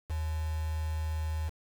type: tone with quantisation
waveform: sine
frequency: 78.6 Hz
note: D#2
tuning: 18 cents sharp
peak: -30 dBFS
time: 0.09-1.5 s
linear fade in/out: 20 ms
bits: 7
effects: none